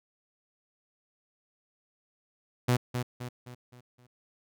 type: tone with echo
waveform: sawtooth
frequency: 123.47 Hz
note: B2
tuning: in tune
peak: -18 dBFS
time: 2.68-2.77 s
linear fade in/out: 10 ms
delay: 260 ms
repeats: 5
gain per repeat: -7 dB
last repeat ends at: 4.07 s
effects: none